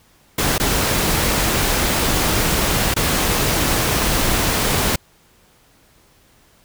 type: noise with dropouts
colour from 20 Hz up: pink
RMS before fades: -18 dBFS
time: 0.38-4.96 s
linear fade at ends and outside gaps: 5 ms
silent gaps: 0.581-0.598 / 2.941-2.963 s
effects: pink hiss -54 dBFS RMS until 6.64 s